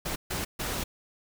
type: noise bursts at uneven times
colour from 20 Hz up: pink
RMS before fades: -32 dBFS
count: 3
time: 0.05-0.16 / 0.3-0.45 / 0.59-0.84 s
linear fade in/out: 10 ms
effects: none